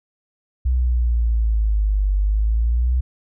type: exponential two-way sweep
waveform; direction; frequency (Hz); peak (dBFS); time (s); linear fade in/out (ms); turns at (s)
sine; down then up; 63.7 to 48.63 to 63.7; -15; 0.65-3.01; 10; 2.14
effects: none